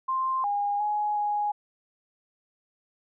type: tone with pitch steps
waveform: sine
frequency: 1049 / 815 / 837 / 830 Hz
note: C6 / G#5 / G#5 / G#5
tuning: +4 / -33 / +13 / -1 cents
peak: -24 dBFS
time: 0.08-1.52 s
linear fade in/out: 10 ms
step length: 360 ms
effects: none